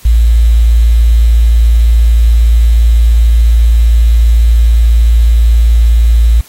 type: tone with quantisation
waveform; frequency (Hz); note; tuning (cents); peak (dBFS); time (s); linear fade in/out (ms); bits
sine; 56.9; A#1; -41; -3; 0.05-6.41; 5; 5
effects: white hiss -39 dBFS RMS until 6.48 s + AAC 48 kbps